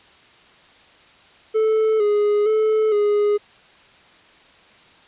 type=tone with pitch steps; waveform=triangle; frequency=437.8 / 415.2 / 434.5 / 414.4 Hz; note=A4 / G#4 / A4 / G#4; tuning=-9 / 0 / -22 / -4 cents; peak=-13 dBFS; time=1.54-3.38 s; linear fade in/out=20 ms; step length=460 ms; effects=white hiss -50 dBFS RMS until 5.07 s + resampled to 8000 Hz